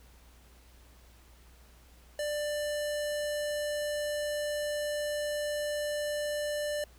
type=tone with low-pass filter; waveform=square; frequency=592 Hz; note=D5; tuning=14 cents sharp; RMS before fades=-33 dBFS; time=2.19-6.84 s; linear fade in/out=2 ms; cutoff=11000 Hz; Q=1.3; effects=added 60 Hz sine -56 dBFS peak until 6.98 s + pink hiss -61 dBFS RMS until 6.98 s